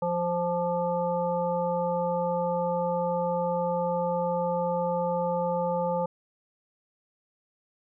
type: harmonic tone with a mistuned harmonic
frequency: 174.61 Hz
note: F3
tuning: in tune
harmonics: 1 / 3 / 5 / 7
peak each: -32 / -27 / -30 / -39 dBFS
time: 0.02-6.06 s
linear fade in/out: 5 ms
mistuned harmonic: 7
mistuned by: -34 cents
effects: none